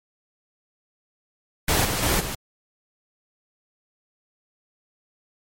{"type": "noise with level steps", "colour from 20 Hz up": "pink", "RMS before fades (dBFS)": [-20, -25, -21, -30], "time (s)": [1.68, 2.35], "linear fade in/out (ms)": 5, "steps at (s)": [1.84, 2.02, 2.19], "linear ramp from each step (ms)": 20, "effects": ["MP3 64 kbps"]}